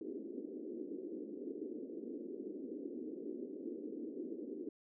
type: band-pass noise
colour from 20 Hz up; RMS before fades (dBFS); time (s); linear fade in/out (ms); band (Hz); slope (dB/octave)
pink; -45; 0.01-4.69; 2; 250 to 430; 48
effects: none